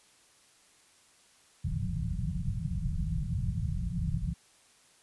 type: low-pass noise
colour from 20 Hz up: white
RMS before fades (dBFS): -32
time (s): 1.64-4.34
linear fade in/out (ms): 10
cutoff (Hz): 180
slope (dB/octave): 96
effects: white hiss -62 dBFS RMS until 5.02 s + resampled to 24000 Hz